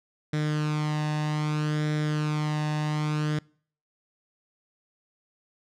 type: tone with flanger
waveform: sawtooth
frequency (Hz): 151.7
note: D#3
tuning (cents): -44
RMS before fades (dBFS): -27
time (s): 0.33-3.39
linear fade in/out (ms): 5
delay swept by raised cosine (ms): 0.54 to 1.11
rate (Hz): 0.63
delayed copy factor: +0.6
effects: noise-tail reverb RT60 0.5 s tail -25 dB re dry + low-pass 6000 Hz 12 dB/octave